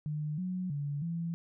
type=tone with pitch steps; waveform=sine; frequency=150.9 / 183.4 / 143.9 / 167.8 Hz; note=D3 / F#3 / D3 / E3; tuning=+47 / -15 / -35 / +31 cents; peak=-32 dBFS; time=0.06-1.34 s; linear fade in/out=0 ms; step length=320 ms; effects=none